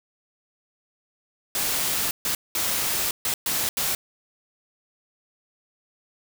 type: noise bursts at uneven times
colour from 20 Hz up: white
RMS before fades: -25 dBFS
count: 6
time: 1.55-2.11 / 2.25-2.35 / 2.55-3.11 / 3.25-3.34 / 3.46-3.69 / 3.77-3.95 s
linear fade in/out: 2 ms
effects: none